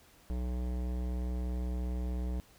sine tone with hard clipping, 61.5 Hz, B1, 7 cents flat, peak -34 dBFS, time 0.3-2.4 s, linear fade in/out 0 ms, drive 17 dB, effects pink hiss -61 dBFS RMS until 2.58 s

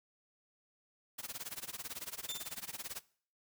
white noise with tremolo, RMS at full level -41 dBFS, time 1.18-3.01 s, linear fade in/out 10 ms, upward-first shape sine, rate 18 Hz, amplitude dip 95%
30% pulse tone with exponential decay, 3563 Hz, A7, 21 cents sharp, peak -34 dBFS, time 2.29-2.67 s, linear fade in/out 0 ms, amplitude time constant 82 ms
effects noise-tail reverb RT60 0.5 s tail -21 dB re dry

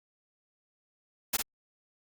white noise with echo, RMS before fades -27 dBFS, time 1.33-1.37 s, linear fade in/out 10 ms, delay 54 ms, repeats 1, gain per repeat -4 dB, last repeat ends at 1.424 s, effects Opus 48 kbps

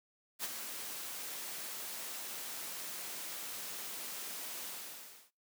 white noise with ADSR envelope, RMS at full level -36 dBFS, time 0.39-5.31 s, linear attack 50 ms, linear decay 29 ms, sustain -7 dB, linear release 670 ms, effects noise-tail reverb RT60 0.3 s tail -25 dB re dry + high-pass 200 Hz 12 dB/octave

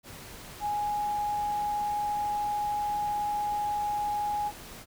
sine tone in noise, 830.6 Hz, G#5, in tune, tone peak -27 dBFS, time 0.6-4.52 s, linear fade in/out 50 ms, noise pink, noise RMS -45 dBFS, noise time 0.03-4.86 s, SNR +15 dB, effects none

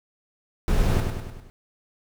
brown noise with echo, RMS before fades -20 dBFS, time 0.68-1 s, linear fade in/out 0 ms, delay 100 ms, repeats 5, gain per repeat -5 dB, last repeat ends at 1.5 s, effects none

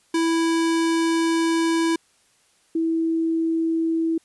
square / sine tone pair in turn, 329.6 / 326.8 Hz, E4 / E4, 0 / -15 cents, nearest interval unison, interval 15 cents, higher first, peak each -19 dBFS, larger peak neither, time 0.14-1.96 / 2.75-4.18 s, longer first, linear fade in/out 5 ms, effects white hiss -61 dBFS RMS until 4.24 s + resampled to 24000 Hz

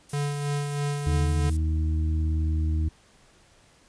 violet noise, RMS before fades -38 dBFS, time 0.09-1.57 s, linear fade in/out 5 ms
square tone with tremolo, 144.3 Hz, D3, 30 cents flat, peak -25 dBFS, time 0.13-1.5 s, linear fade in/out 5 ms, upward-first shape sine, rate 3.1 Hz, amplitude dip 40%
harmonic tone, 78.7 Hz, D#2, 20 cents sharp, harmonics 1 / 2 / 3 / 4, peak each -22 / -37 / -42 / -36 dBFS, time 1.06-2.89 s, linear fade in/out 10 ms
effects pink hiss -58 dBFS RMS until 3.88 s + resampled to 22050 Hz

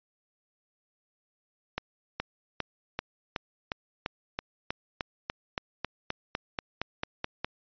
accelerating click train, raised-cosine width 0.3 ms, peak -14 dBFS, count 20, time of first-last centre 1.78-7.446 s, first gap 420 ms, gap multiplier 0.96, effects resampled to 11025 Hz

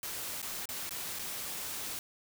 white noise with dropouts, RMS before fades -39 dBFS, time 0.03-1.99 s, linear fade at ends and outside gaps 1 ms, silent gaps 0.418-0.427 / 0.656-0.689 / 0.893-0.908 / 1.188-1.193 s, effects none

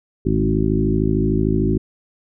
harmonic tone with a mistuned harmonic, 53.3 Hz, G#1, 46 cents sharp, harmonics 1 / 2 / 3 / 4 / 5 / 6 / 7, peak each -23 / -23 / -23 / -23 / -23 / -23 / -23 dBFS, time 0.25-1.78 s, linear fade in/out 10 ms, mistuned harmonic 3, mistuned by -27 cents, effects none

